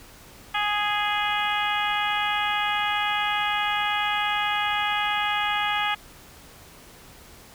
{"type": "harmonic tone", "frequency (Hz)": 415.3, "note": "G#4", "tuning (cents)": 0, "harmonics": [2, 3, 4, 5, 6, 7, 8], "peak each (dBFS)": [-27, -29, -30, -31, -32, -32, -33], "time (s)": [0.54, 5.95], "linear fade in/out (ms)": 10, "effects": ["pink hiss -48 dBFS RMS until 7.54 s"]}